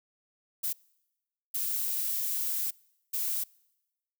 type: noise bursts at uneven times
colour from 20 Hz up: violet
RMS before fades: -31 dBFS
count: 3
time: 0.63-0.73 / 1.54-2.71 / 3.13-3.44 s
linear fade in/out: 10 ms
effects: noise-tail reverb RT60 1.0 s tail -26 dB re dry